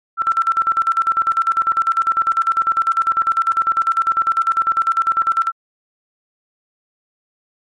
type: tone with tremolo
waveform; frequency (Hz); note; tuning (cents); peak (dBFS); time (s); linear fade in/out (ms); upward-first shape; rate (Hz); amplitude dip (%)
sine; 1341; E6; +29; -11; 0.17-5.52; 50; square; 10; 80
effects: MP3 48 kbps